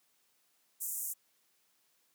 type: band-pass noise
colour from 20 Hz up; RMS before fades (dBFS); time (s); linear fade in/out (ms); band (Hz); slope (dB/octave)
white; -38; 0.8-1.14; 20; 6800 to 16000; 48
effects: white hiss -73 dBFS RMS until 2.14 s + high-pass 150 Hz 12 dB/octave